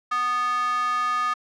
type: tone with high-pass filter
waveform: square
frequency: 246.9 Hz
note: B3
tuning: in tune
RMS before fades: -24 dBFS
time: 0.11-1.34 s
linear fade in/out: 10 ms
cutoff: 1300 Hz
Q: 8.6
effects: low-pass 6000 Hz 12 dB/octave